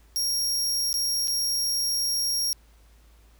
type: tone with dropouts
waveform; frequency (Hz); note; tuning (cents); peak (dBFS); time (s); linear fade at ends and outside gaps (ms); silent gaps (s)
sawtooth; 5588; F8; 0; -21; 0.16-2.53; 0; 0.929-0.941 / 1.274-1.28
effects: added 55 Hz sine -53 dBFS peak until 3.39 s + pink hiss -62 dBFS RMS until 3.39 s